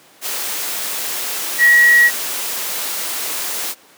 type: tone in noise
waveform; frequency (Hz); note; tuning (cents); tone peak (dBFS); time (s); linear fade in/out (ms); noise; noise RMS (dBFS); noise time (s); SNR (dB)
sine; 1913; A#6; +44; -7; 1.58-2.11; 50; white; -23; 0.21-3.75; +13
effects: pink hiss -47 dBFS RMS until 3.97 s + high-pass 300 Hz 12 dB/octave